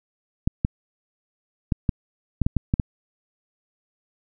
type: clicks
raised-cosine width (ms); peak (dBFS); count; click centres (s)
5; -7; 9; 0.475 / 0.649 / 1.722 / 1.892 / 2.417 / 2.465 / 2.567 / 2.739 / 2.798
effects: none